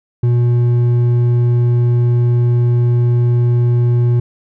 sine tone with hard clipping, 120.5 Hz, B2, 42 cents flat, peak -11 dBFS, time 0.23-4.2 s, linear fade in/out 5 ms, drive 5 dB, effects none

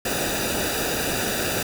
pink noise with comb filter, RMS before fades -25 dBFS, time 0.05-1.63 s, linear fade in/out 5 ms, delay 0.93 ms, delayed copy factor -0.75, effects none

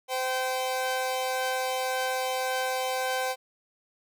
sawtooth tone pair together, 516 / 773.1 Hz, C5 / G5, -24 / -24 cents, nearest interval perfect fifth, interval 700 cents, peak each -26 dBFS, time 0.08-3.36 s, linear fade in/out 50 ms, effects none

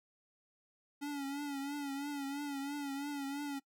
square tone with vibrato, 282.5 Hz, C#4, 33 cents sharp, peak -38 dBFS, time 1.01-3.6 s, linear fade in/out 20 ms, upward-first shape triangle, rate 3 Hz, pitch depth 66 cents each way, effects noise-tail reverb RT60 0.1 s tail -21 dB re dry

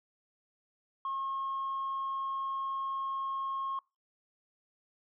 sine tone, 1081 Hz, C#6, 44 cents flat, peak -31 dBFS, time 1.05-3.79 s, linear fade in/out 2 ms, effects noise-tail reverb RT60 0.3 s tail -26 dB re dry + tanh soft clip ceiling -29 dBFS

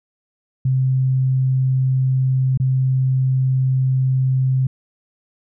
sine tone with dropouts, 130.81 Hz, C3, in tune, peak -14 dBFS, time 0.65-4.67 s, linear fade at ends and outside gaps 5 ms, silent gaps 2.575-2.599 s, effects none

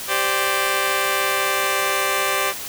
10% pulse chord, G suspended fourth, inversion none, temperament just, 392 / 522.7 / 588 Hz, G4 / C5 / D5, 0 / -2 / +2 cents, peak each -16 dBFS, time 0.07-2.54 s, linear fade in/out 50 ms, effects white hiss -31 dBFS RMS until 2.68 s

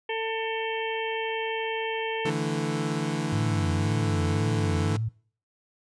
harmonic tone, 447.1 Hz, A4, 28 cents sharp, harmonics 1 / 2 / 4 / 5 / 6 / 7, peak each -30 / -33 / -36 / -37 / -38 / -38 dBFS, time 0.09-2.3 s, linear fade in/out 5 ms
25% pulse chord, D suspended second, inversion none, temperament equal, 146.83 / 164.81 / 220 Hz, D3 / E3 / A3, 0 / 0 / 0 cents, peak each -26 / -27 / -29 dBFS, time 2.25-4.97 s, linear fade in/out 5 ms
sine tone with vibrato, 100 Hz, G2, 35 cents sharp, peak -25 dBFS, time 3.32-5.09 s, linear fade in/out 10 ms, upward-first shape triangle, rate 1.9 Hz, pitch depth 220 cents each way
effects noise-tail reverb RT60 0.5 s tail -25 dB re dry + resampled to 22050 Hz

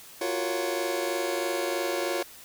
sawtooth chord, Gb major seventh, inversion third, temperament just, 346.9 / 370 / 462.5 / 555 Hz, F4 / Gb4 / Bb4 / Db5, -12 / 0 / -14 / +2 cents, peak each -27 / -30 / -31 / -27 dBFS, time 0.21-2.23 s, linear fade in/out 5 ms, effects white hiss -48 dBFS RMS until 2.44 s

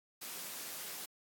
white high-pass noise, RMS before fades -44 dBFS, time 0.21-1.06 s, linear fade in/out 10 ms, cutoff 140 Hz, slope 24 dB/octave, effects AAC 64 kbps

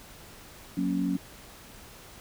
sine chord, F# major, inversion none, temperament equal with one note detuned, 183.61 / 233.1 / 277.2 Hz, F#3 / A#3 / C#4, -13 / 0 / 0 cents, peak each -29 / -33 / -28 dBFS, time 0.77-1.17 s, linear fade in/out 5 ms, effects pink hiss -49 dBFS RMS until 2.2 s

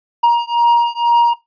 triangle beating tone pair, 943 / 945.1 Hz, A#5 / A#5, +20 / +24 cents, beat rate 2.1 Hz, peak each -11 dBFS, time 0.23-1.34 s, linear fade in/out 10 ms, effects noise-tail reverb RT60 0.2 s tail -19 dB re dry + resampled to 11025 Hz

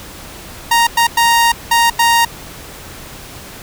sawtooth tone bursts at uneven times, 932.3 Hz, A#5, in tune, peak -5 dBFS, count 5, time 0.71-0.87 / 0.97-1.07 / 1.17-1.52 / 1.71-1.9 / 1.99-2.25 s, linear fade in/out 5 ms, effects pink hiss -33 dBFS RMS until 3.62 s

